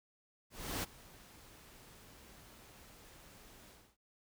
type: noise with ADSR envelope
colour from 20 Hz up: pink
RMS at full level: -37 dBFS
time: 0.5-3.97 s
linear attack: 330 ms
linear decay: 22 ms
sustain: -21 dB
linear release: 280 ms
effects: none